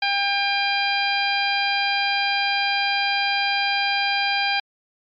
harmonic tone, 800 Hz, G5, 35 cents sharp, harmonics 1 / 2 / 3 / 4 / 5 / 6, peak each -24 / -26 / -24 / -28 / -30 / -29 dBFS, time 0.02-4.6 s, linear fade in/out 5 ms, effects MP3 64 kbps

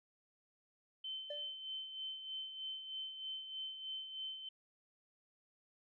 sine tone with tremolo, 3078 Hz, G7, 32 cents flat, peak -40 dBFS, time 1.04-4.49 s, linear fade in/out 5 ms, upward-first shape sine, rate 3.2 Hz, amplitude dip 55%
triangle tone with exponential decay, 587.3 Hz, D5, in tune, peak -38 dBFS, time 1.3-1.54 s, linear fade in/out 5 ms, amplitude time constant 51 ms
effects none

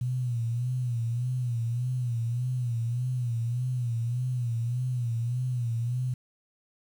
sine tone with vibrato, 121.1 Hz, B2, 34 cents flat, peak -26 dBFS, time 0.01-6.14 s, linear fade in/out 5 ms, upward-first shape sine, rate 1.7 Hz, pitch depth 86 cents each way, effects 9-bit

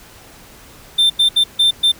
triangle tone bursts at uneven times, 3575 Hz, A7, 27 cents sharp, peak -8 dBFS, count 5, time 0.98-1.1 / 1.19-1.29 / 1.36-1.44 / 1.59-1.71 / 1.83-1.92 s, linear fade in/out 10 ms, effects pink hiss -42 dBFS RMS until 1.99 s

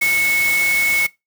sine tone in noise, 2200 Hz, C#7, 14 cents flat, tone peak -14 dBFS, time 0.01-1.07 s, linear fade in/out 10 ms, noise white, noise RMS -25 dBFS, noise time 0.01-1.07 s, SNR +8 dB, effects noise-tail reverb RT60 0.2 s tail -21 dB re dry

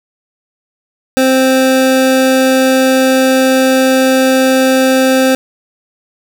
square tone pair together, 261.9 / 523.8 Hz, C4 / C5, +2 / +2 cents, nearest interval octave, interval 1200 cents, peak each -11 dBFS, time 1.17-5.35 s, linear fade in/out 0 ms, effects none

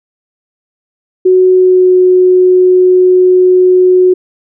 sine tone with pitch glide, 370 to 366.6 Hz, F#4 to F#4, 0 to -16 cents, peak -3 dBFS, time 1.25-4.14 s, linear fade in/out 10 ms, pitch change -16 cents, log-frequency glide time 1.52-1.95 s, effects none

